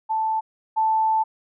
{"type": "tone pair in turn", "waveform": "sine", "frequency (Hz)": [880, 880], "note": ["A5", "A5"], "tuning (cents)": [0, 0], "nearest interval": "unison", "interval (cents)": 0, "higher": "neither", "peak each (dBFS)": [-20, -17], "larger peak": "second", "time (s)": [[0.09, 0.41], [0.76, 1.24]], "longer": "second", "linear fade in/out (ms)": 20, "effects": []}